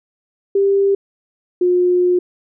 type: tone pair in turn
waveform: sine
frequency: 395.5 / 358.4 Hz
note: G4 / F4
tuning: +15 / +45 cents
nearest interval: major second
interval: 170 cents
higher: first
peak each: -11 dBFS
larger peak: neither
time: 0.55-0.95 / 1.61-2.19 s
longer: second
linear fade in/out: 5 ms
effects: none